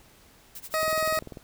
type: noise with tremolo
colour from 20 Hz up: blue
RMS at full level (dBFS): -39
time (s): 0.55-1.21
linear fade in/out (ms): 2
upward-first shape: sine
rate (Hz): 12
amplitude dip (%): 100
type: tone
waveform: 20% pulse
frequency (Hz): 631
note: D#5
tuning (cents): +24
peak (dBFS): -19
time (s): 0.74-1.19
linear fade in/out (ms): 0
type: click train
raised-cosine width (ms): 2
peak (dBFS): -26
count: 12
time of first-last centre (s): 0.83-1.372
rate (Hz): 20.3
effects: pink hiss -56 dBFS RMS until 1.43 s